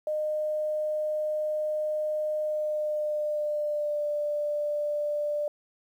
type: tone with pitch glide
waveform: sine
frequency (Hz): 611 to 591.2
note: D#5 to D5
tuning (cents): -32 to +11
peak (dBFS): -26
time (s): 0.07-5.48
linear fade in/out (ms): 2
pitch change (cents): -57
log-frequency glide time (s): 2.42-4.04
effects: 10-bit